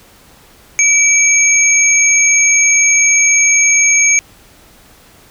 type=tone pair together; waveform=sine; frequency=2303 / 6514 Hz; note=D7 / G#8; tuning=-34 / -34 cents; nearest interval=octave + tritone; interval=1800 cents; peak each=-10 dBFS; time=0.79-4.19 s; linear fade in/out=0 ms; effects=pink hiss -44 dBFS RMS until 5.3 s